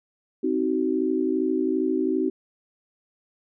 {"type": "chord", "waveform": "sine", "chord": "C diminished", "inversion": "none", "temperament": "just", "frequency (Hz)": [261.6, 314, 376.7], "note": ["C4", "Eb4", "Gb4"], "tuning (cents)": [0, 16, 31], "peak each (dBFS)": [-26, -25, -25], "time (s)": [0.43, 2.3], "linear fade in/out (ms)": 10, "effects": []}